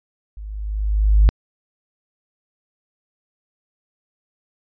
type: tone with level ramp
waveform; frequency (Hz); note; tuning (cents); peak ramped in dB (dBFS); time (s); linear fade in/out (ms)
sine; 51.91; G#1; 0; -31 to -6; 0.37-1.29; 0
effects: tanh soft clip ceiling -5 dBFS + resampled to 11025 Hz